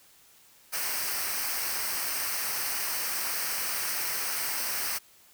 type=noise with comb filter; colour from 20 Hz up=white; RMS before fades=-31 dBFS; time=0.72-4.99 s; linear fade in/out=20 ms; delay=0.28 ms; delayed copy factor=-0.65; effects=white hiss -58 dBFS RMS until 5.33 s